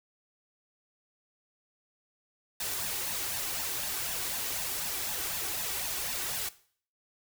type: noise with flanger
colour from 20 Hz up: white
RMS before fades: -34 dBFS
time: 2.6-6.49 s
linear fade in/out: 5 ms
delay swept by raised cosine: 1.1 to 2.7 ms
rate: 4 Hz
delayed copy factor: +0.6
effects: noise-tail reverb RT60 0.5 s tail -17 dB re dry